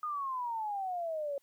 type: exponential sweep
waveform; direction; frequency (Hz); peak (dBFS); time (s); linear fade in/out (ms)
sine; down; 1244.5 to 551; -33; 0.03-1.38; 2
effects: white hiss -73 dBFS RMS until 1.42 s + high-pass 80 Hz 12 dB/octave